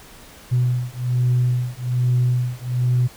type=beating tone pair; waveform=sine; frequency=123.47 / 124.67 Hz; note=B2 / B2; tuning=0 / +17 cents; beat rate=1.2 Hz; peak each=-19 dBFS; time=0.51-3.08 s; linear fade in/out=20 ms; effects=tanh soft clip ceiling -11 dBFS + pink hiss -44 dBFS RMS until 3.16 s